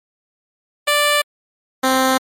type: tone pair in turn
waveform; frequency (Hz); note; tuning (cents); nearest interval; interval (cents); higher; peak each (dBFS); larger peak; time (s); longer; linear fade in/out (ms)
10% pulse; 587.3 / 261.6; D5 / C4; 0 / 0; octave + major second; 1400; first; -5; neither; 0.87-1.22 / 1.83-2.18; neither; 10
effects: MP3 64 kbps

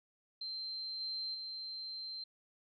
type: tone with level steps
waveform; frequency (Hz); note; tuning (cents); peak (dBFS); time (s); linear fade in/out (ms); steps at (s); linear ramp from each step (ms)
sine; 4128; C8; -24; -39 / -37 / -41; 0.41-2.24; 5; 1 / 1.34; 10
effects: none

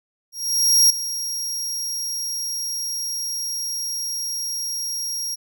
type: tone with ADSR envelope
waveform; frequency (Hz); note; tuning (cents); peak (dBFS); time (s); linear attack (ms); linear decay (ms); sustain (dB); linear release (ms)
sawtooth; 5610; F8; +7; -8; 0.32-5.36; 580; 5; -14; 23
effects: none

